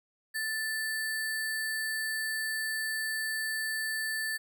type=tone with sample-and-hold; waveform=sine; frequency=1760 Hz; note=A6; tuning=in tune; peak=-30 dBFS; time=0.34-4.38 s; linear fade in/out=20 ms; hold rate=6300 Hz; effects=none